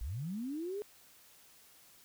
sine linear sweep, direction up, 45.95 to 425.2 Hz, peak -36 dBFS, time 0.01-0.82 s, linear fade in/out 0 ms, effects white hiss -61 dBFS RMS until 2.04 s

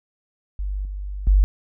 sine tone with level steps, 49 Hz, G1, in tune, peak -23 / -27 / -11 dBFS, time 0.59-1.44 s, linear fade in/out 0 ms, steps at 0.85 / 1.27 s, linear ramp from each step 2 ms, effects none

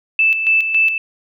sine tone with tremolo, 2637 Hz, E7, in tune, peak -10 dBFS, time 0.19-0.98 s, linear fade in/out 2 ms, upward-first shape square, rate 3.6 Hz, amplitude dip 55%, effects none

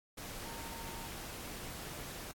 sine tone in noise, 916 Hz, A#5, 31 cents flat, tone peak -49 dBFS, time 0.45-1.07 s, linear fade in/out 10 ms, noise pink, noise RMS -45 dBFS, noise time 0.17-2.32 s, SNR -7 dB, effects AAC 64 kbps

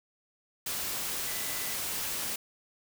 sine tone in noise, 1997 Hz, B6, 19 cents sharp, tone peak -45 dBFS, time 1.27-1.74 s, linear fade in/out 5 ms, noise white, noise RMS -34 dBFS, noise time 0.66-2.36 s, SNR -14 dB, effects none

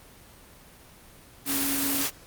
sine tone in noise, 277.2 Hz, C#4, in tune, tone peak -30 dBFS, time 1.45-2.06 s, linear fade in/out 50 ms, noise white, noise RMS -27 dBFS, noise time 1.45-2.11 s, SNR -6 dB, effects pink hiss -51 dBFS RMS until 2.26 s + Opus 24 kbps

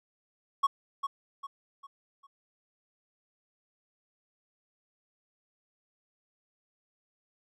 triangle tone with echo, 1106 Hz, C#6, 4 cents flat, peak -19 dBFS, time 0.63-0.67 s, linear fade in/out 10 ms, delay 400 ms, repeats 4, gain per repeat -8 dB, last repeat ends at 2.27 s, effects none

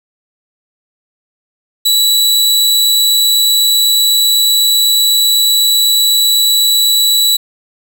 sawtooth tone, 3934 Hz, B7, 7 cents flat, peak -5 dBFS, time 1.85-7.37 s, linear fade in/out 10 ms, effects none

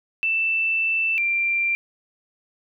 sine tone pair in turn, 2658 / 2368 Hz, E7 / D7, +14 / +14 cents, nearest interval major second, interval 200 cents, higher first, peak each -19 dBFS, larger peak neither, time 0.23-1.18 / 1.18-1.75 s, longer first, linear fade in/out 0 ms, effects none

